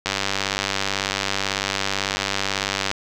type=click train; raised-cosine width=0.2 ms; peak=-4 dBFS; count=281; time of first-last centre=0.06-2.914 s; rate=98.1 Hz; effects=none